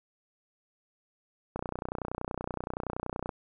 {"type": "click train", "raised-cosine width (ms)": 1, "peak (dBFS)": -19, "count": 54, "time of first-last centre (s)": [1.56, 3.292], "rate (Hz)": 30.6, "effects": []}